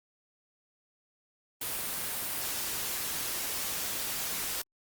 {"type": "noise", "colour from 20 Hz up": "white", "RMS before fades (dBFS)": -34, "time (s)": [1.61, 4.62], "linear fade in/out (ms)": 5, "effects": ["Opus 32 kbps"]}